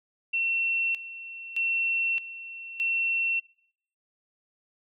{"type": "tone with tremolo", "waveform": "sine", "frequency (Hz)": 2710, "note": "E7", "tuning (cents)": 47, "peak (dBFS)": -24, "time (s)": [0.33, 3.4], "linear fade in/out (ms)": 10, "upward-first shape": "square", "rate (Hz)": 0.81, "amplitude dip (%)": 80, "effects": ["noise-tail reverb RT60 0.6 s tail -21 dB re dry"]}